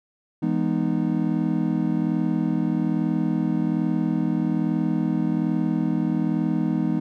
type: chord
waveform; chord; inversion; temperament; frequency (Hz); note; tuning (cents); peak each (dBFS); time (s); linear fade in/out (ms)
triangle; E major seventh; none; just; 164.81 / 206 / 247.2 / 309; E3 / G#3 / B3 / D#4; 0 / -14 / +2 / -12; -24; 0.42-7; 10
effects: none